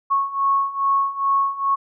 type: beating tone pair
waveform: sine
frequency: 1100 / 1102.4 Hz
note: C#6 / C#6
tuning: -14 / -10 cents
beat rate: 2.4 Hz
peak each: -22 / -19 dBFS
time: 0.1-1.76 s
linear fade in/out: 20 ms
effects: none